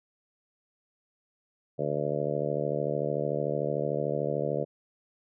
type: harmonic tone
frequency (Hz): 73.42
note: D2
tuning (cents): 0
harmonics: 2 / 3 / 4 / 5 / 6 / 7 / 8 / 9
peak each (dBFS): -34 / -39 / -39 / -37 / -34 / -33 / -33 / -38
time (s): 1.78-4.65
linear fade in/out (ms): 20
effects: none